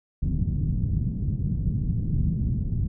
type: low-pass noise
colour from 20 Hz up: white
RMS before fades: -25 dBFS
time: 0.22-2.88 s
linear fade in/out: 10 ms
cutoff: 170 Hz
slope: 24 dB/octave
effects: none